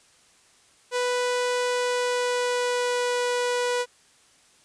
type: tone with pitch glide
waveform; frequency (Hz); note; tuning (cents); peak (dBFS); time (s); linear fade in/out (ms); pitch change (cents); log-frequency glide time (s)
sawtooth; 493.9 to 490.2; B4 to B4; 0 to -13; -19; 0.91-3.86; 50; -13; 1.63-3.21
effects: white hiss -58 dBFS RMS until 4.64 s + resampled to 22050 Hz